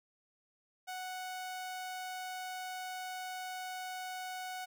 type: tone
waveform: sawtooth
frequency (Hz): 740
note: F#5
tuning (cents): 0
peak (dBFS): -36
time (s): 0.87-4.66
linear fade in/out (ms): 20
effects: none